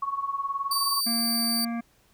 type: tone with tremolo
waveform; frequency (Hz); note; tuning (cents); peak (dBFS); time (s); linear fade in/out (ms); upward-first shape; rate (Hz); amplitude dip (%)
sine; 1108.7; C#6; 0; -23; 0.02-1.01; 5; triangle; 19; 85
type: tone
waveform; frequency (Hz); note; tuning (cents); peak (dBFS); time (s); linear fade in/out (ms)
sawtooth; 4629; D8; -26; -22; 0.71-1.65; 5
type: harmonic tone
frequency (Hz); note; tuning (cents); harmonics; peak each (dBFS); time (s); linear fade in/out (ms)
233.1; A#3; 0; 1 / 3 / 5 / 7 / 9 / 10; -28 / -38 / -42 / -45 / -47 / -48; 1.06-1.81; 10
effects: pink hiss -63 dBFS RMS until 2.13 s